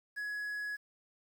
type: tone with quantisation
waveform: triangle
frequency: 1680 Hz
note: G#6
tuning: 19 cents sharp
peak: -34 dBFS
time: 0.16-0.77 s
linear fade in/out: 20 ms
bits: 10
effects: none